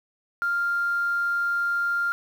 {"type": "tone", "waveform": "sine", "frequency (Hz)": 1396.9, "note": "F6", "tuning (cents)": 0, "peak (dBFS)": -21, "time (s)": [0.42, 2.12], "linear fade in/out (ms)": 0, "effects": ["tanh soft clip ceiling -17 dBFS", "8-bit"]}